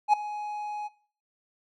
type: tone with ADSR envelope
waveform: triangle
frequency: 837 Hz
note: G#5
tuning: 13 cents sharp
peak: -12 dBFS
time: 0.08-0.89 s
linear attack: 53 ms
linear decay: 6 ms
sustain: -17 dB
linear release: 27 ms
effects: noise-tail reverb RT60 0.4 s tail -17 dB re dry + MP3 48 kbps